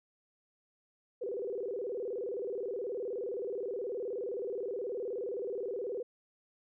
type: tone with vibrato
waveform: sine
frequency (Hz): 438.7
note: A4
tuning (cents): -5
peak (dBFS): -34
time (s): 1.21-6.03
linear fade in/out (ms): 10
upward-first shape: square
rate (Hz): 19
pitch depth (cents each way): 190
effects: none